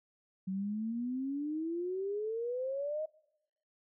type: exponential sweep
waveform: sine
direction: up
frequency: 185.8 to 633 Hz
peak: -33 dBFS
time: 0.47-3.06 s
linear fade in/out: 10 ms
effects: noise-tail reverb RT60 0.9 s tail -25 dB re dry